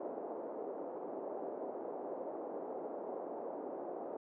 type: band-pass noise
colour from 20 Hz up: pink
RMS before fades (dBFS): -43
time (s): 0-4.17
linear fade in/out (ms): 5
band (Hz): 340 to 730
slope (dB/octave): 24
effects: none